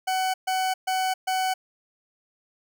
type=tone bursts; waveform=40% pulse; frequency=750 Hz; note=F#5; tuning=23 cents sharp; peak=-22 dBFS; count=4; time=0.07-1.54 s; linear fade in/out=10 ms; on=270 ms; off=130 ms; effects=none